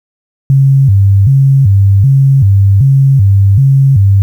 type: tone with vibrato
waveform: sine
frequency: 115.9 Hz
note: A#2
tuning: 10 cents flat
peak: -3 dBFS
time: 0.5-4.22 s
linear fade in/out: 0 ms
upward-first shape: square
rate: 1.3 Hz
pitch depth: 280 cents each way
effects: 7-bit